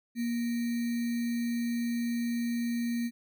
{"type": "tone with sample-and-hold", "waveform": "sine", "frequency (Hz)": 236.3, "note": "A#3", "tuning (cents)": 24, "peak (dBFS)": -28, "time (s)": [0.15, 3.11], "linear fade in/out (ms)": 50, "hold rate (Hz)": 2100, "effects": []}